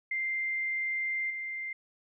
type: tone with level steps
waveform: sine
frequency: 2093 Hz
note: C7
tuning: in tune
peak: -29 / -34 dBFS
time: 0.11-1.73 s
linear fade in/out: 5 ms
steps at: 1.3 s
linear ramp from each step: 5 ms
effects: none